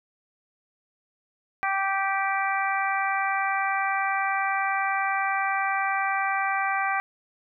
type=harmonic tone; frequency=390 Hz; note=G4; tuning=9 cents flat; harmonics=2 / 3 / 4 / 5 / 6; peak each=-27 / -29 / -30 / -31 / -32 dBFS; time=1.63-7 s; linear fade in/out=0 ms; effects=none